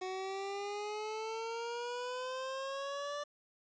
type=exponential sweep; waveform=25% pulse; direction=up; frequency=370 to 587.3 Hz; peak=-34 dBFS; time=0.01-3.24 s; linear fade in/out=10 ms; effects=resampled to 16000 Hz + 10-bit

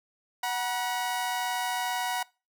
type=tone pair together; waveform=sawtooth; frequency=740 / 962.2 Hz; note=F#5 / B5; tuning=0 / -45 cents; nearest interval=perfect fourth; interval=455 cents; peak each=-27 dBFS; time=0.43-2.23 s; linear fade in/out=5 ms; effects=noise-tail reverb RT60 0.3 s tail -23 dB re dry

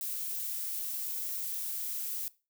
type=noise; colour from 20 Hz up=violet; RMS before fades=-36 dBFS; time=0.01-2.28 s; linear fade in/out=0 ms; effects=noise-tail reverb RT60 0.3 s tail -20 dB re dry

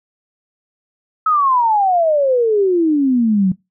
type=exponential sweep; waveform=sine; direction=down; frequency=1300 to 180.4 Hz; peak=-11 dBFS; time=1.26-3.52 s; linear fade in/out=5 ms; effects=noise-tail reverb RT60 0.2 s tail -22 dB re dry

